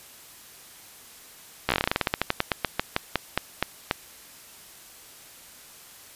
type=slowing click train; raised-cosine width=0.3 ms; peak=-5 dBFS; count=25; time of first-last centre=1.69-3.911 s; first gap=14 ms; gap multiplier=1.14; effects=white hiss -48 dBFS RMS until 6.15 s + resampled to 32000 Hz